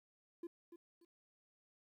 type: tone with echo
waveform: triangle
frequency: 341.9 Hz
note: F4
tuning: 37 cents flat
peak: -40 dBFS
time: 0.43-0.47 s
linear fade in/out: 5 ms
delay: 290 ms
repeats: 2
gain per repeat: -11 dB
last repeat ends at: 1.05 s
effects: tanh soft clip ceiling -38 dBFS + 13-bit